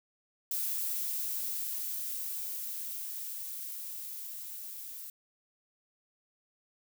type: noise with level ramp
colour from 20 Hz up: violet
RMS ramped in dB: -33 to -44 dBFS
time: 0.51-5.1 s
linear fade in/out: 2 ms
effects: none